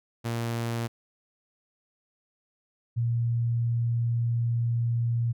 sawtooth / sine tone pair in turn, 116.54 / 117.55 Hz, A#2 / A#2, 0 / +15 cents, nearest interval unison, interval 15 cents, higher second, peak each -24 / -23 dBFS, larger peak second, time 0.24-0.88 / 2.96-5.33 s, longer second, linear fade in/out 20 ms, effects none

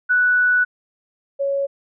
sine tone pair in turn, 1480 / 555.5 Hz, F#6 / C#5, 0 / +4 cents, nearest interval octave + perfect fourth, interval 1696 cents, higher first, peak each -13 / -18 dBFS, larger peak first, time 0.09-0.65 / 1.39-1.67 s, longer first, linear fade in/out 20 ms, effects none

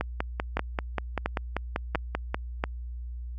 two click trains, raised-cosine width 0.5 ms, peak -12 / -11 dBFS, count 13 / 4, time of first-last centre 0.01-2.345 / 0.57-2.639 s, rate 5.14 / 1.45 Hz, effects added 60 Hz sine -34 dBFS peak until 3.38 s

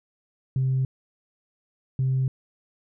sine tone pair in turn, 131.4 / 131.4 Hz, C3 / C3, +8 / +8 cents, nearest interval unison, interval 0 cents, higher neither, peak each -19 dBFS, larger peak neither, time 0.56-0.85 / 1.99-2.28 s, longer neither, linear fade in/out 2 ms, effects tanh soft clip ceiling -17 dBFS

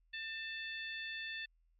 harmonic tone with a mistuned harmonic, 880 Hz, A5, in tune, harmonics 2 / 3 / 4 / 5, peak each -43 / -46 / -47 / -54 dBFS, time 0.13-1.46 s, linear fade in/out 10 ms, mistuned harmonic 2, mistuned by +32 cents, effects added 41 Hz sine -69 dBFS peak until 1.79 s + MP3 32 kbps

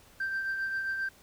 sine tone with tremolo, 1568 Hz, G6, in tune, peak -26 dBFS, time 0.2-1.09 s, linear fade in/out 5 ms, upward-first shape triangle, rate 7.5 Hz, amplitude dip 50%, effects tanh soft clip ceiling -27 dBFS + pink hiss -58 dBFS RMS until 1.22 s

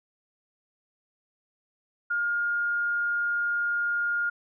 sine tone, 1417 Hz, F6, 25 cents sharp, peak -24 dBFS, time 2.1-4.3 s, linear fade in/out 10 ms, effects none

